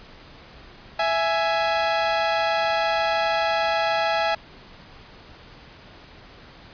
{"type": "tone pair together", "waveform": "sawtooth", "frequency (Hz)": [661.9, 834], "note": ["E5", "G#5"], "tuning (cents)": [7, 7], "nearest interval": "major third", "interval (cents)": 400, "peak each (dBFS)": [-19, -19], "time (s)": [0.99, 4.35], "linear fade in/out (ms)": 5, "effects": ["pink hiss -46 dBFS RMS until 6.73 s", "resampled to 11025 Hz"]}